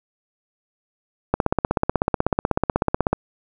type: click train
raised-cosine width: 1 ms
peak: -3 dBFS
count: 30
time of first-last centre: 1.34-3.13 s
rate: 16.2 Hz
effects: none